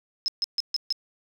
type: tone bursts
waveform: sine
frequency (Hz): 5160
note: E8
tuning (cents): -38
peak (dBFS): -22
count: 5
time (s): 0.26-0.925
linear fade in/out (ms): 0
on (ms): 21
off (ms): 140
effects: none